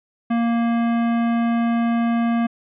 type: tone with hard clipping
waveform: sine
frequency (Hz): 233.1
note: A#3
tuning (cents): 0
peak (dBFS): -19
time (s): 0.3-2.47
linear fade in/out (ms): 10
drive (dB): 16
effects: resampled to 8000 Hz